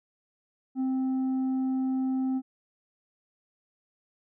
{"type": "tone with tanh clipping", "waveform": "sine", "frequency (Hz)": 261.6, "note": "C4", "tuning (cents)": 0, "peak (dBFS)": -26, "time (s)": [0.75, 2.42], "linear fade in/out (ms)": 50, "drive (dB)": 4, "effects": []}